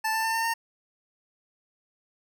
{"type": "tone with pitch steps", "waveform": "25% pulse", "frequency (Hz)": [880, 888.7, 897.5, 906.3, 915.3], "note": ["A5", "A5", "A5", "A#5", "A#5"], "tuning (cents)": [0, 17, 34, -49, -32], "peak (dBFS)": -21, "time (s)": [0.04, 0.54], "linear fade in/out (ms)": 10, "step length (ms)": 100, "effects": []}